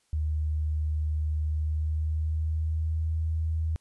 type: tone with pitch glide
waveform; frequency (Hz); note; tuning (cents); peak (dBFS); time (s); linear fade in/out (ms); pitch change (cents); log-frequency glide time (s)
sine; 76.7 to 79.91; D#2 to D#2; -24 to +47; -25; 0.13-3.76; 0; +71; 1.46-3.13
effects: white hiss -70 dBFS RMS until 3.8 s + resampled to 24000 Hz